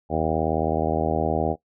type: harmonic tone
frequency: 79.3 Hz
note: D#2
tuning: 33 cents sharp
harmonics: 1 / 2 / 3 / 4 / 5 / 6 / 7 / 8 / 9 / 10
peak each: -30 / -30 / -30 / -30 / -30 / -30 / -30 / -30 / -30 / -30 dBFS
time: 0.09-1.56 s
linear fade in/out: 50 ms
effects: noise-tail reverb RT60 0.1 s tail -18 dB re dry